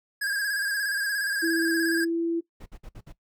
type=tone with vibrato; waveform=square; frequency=1639 Hz; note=G#6; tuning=23 cents flat; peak=-26 dBFS; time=0.21-2.05 s; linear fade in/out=10 ms; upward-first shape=square; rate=17 Hz; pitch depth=42 cents each way
type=tone with pitch glide; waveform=sine; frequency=330.2 to 334.8 Hz; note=E4 to E4; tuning=+3 to +27 cents; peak=-23 dBFS; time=1.42-2.41 s; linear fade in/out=20 ms; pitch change=+24 cents; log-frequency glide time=1.81-2.2 s
type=noise bursts; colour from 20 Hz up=brown; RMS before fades=-41 dBFS; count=5; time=2.6-3.125 s; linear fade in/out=10 ms; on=61 ms; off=55 ms
effects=noise-tail reverb RT60 0.1 s tail -17 dB re dry